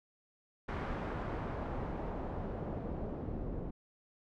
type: noise with low-pass filter sweep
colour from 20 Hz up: pink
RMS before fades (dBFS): -39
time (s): 0.68-3.71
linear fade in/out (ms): 10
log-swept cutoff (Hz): 1500 to 430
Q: 0.91
effects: none